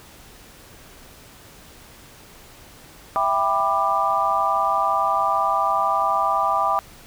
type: chord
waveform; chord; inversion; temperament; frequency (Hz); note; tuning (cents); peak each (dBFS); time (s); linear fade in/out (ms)
sine; E minor seventh; none; just; 659.3 / 791.1 / 988.9 / 1186.7; E5 / G5 / B5 / D6; 0 / +16 / +2 / +18; -26 / -23 / -24 / -21; 3.16-6.79; 0
effects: pink hiss -46 dBFS RMS until 7.06 s